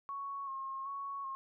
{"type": "tone with vibrato", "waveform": "sine", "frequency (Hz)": 1093, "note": "C#6", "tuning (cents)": -25, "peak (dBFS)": -38, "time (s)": [0.09, 1.35], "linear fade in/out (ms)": 0, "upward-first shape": "square", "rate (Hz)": 1.3, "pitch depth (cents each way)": 28, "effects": []}